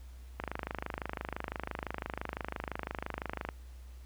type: click train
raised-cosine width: 0.5 ms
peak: -20 dBFS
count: 81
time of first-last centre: 0.4-3.489 s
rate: 25.9 Hz
effects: added 62 Hz sine -46 dBFS peak until 4.05 s + pink hiss -63 dBFS RMS until 4.05 s